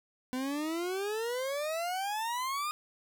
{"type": "exponential sweep", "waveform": "40% pulse", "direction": "up", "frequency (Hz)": [250.5, 1237], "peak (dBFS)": -31, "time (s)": [0.33, 2.71], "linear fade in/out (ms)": 0, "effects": []}